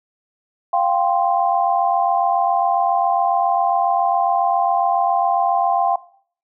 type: chord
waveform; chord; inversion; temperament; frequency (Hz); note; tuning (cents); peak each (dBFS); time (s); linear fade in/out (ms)
sine; F suspended second; none; just; 698.5 / 785.8 / 1047.7; F5 / G5 / C6; 0 / +4 / +2; -18 / -18 / -22; 0.73-5.96; 5
effects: noise-tail reverb RT60 0.5 s tail -17 dB re dry